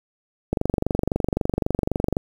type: click train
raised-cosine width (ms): 2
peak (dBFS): -7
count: 40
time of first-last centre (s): 0.53-2.169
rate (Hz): 23.8
effects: 7-bit